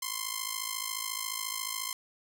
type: ring-modulated tone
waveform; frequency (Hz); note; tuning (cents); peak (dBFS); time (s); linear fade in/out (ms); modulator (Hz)
5% pulse; 1046.5; C6; 0; -18; 0.02-1.93; 2; 27.1
effects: none